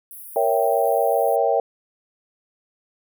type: high-pass noise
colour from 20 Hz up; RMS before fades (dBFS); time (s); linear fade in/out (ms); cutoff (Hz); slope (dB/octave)
pink; -39; 0.11-1.36; 0; 9700; 96
type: chord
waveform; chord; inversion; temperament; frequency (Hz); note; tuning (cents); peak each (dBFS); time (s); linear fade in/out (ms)
sine; A# diminished seventh; none; equal; 466.2 / 554.4 / 659.3 / 784; A#4 / C#5 / E5 / G5; 0 / 0 / 0 / 0; -22; 0.36-1.6; 2
effects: none